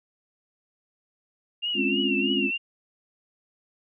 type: tone with vibrato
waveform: sine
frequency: 2785 Hz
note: F7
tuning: 5 cents flat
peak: -25 dBFS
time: 1.62-2.58 s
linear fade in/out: 20 ms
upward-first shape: triangle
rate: 3.2 Hz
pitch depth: 98 cents each way
type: chord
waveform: sine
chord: Db major seventh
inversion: second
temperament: equal with one note detuned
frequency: 207.7 / 261.6 / 277.2 / 350.2 Hz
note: Ab3 / C4 / Db4 / F4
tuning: 0 / 0 / 0 / +5 cents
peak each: -29 dBFS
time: 1.74-2.51 s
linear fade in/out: 50 ms
effects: none